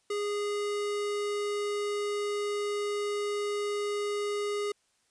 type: tone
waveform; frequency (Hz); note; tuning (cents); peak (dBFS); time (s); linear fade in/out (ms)
square; 411.7; G#4; -15; -30; 0.1-4.72; 5
effects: white hiss -71 dBFS RMS until 5.1 s + resampled to 22050 Hz